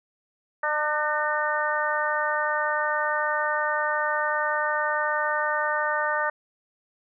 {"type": "harmonic tone with a mistuned harmonic", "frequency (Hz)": 300.9, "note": "D4", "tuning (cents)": 42, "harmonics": [2, 3, 4, 5, 6], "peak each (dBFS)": [-29, -29, -29, -29, -29], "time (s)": [0.63, 6.3], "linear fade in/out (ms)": 5, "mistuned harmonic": 6, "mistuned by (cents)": 17, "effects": []}